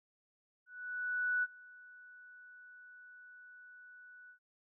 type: tone with ADSR envelope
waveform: sine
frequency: 1480 Hz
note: F#6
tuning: in tune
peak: -29 dBFS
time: 0.66-4.39 s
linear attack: 770 ms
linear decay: 36 ms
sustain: -24 dB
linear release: 92 ms
effects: none